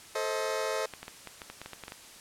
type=chord; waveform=sawtooth; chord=A diminished; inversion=none; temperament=just; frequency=440 / 528 / 633.6 Hz; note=A4 / C5 / Eb5; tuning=0 / +16 / +31 cents; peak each=-30 dBFS; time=0.15-0.86 s; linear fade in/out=5 ms
type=clicks; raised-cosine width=0.3 ms; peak=-24 dBFS; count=12; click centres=0.937 / 1.03 / 1.081 / 1.273 / 1.418 / 1.5 / 1.616 / 1.66 / 1.733 / 1.837 / 1.881 / 1.921 s
effects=white hiss -50 dBFS RMS until 2.2 s + low-pass 10000 Hz 12 dB/octave